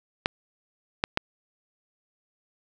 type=clicks; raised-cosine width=0.3 ms; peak=-6 dBFS; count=3; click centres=0.259 / 1.039 / 1.174 s; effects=none